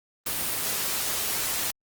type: noise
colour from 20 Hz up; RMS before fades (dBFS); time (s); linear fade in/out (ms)
white; -28; 0.26-1.71; 5
effects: Opus 24 kbps